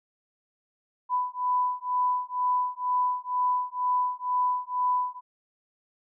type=beating tone pair; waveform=sine; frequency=995 / 997.1 Hz; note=B5 / B5; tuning=+13 / +16 cents; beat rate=2.1 Hz; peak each=-27 dBFS; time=1.09-5.21 s; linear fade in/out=50 ms; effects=none